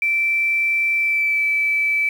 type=tone with pitch glide; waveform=sine; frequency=2335 to 2312 Hz; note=D7 to D7; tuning=-11 to -28 cents; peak=-16 dBFS; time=0.02-2.09 s; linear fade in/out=2 ms; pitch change=-17 cents; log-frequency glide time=0.95-1.43 s; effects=7-bit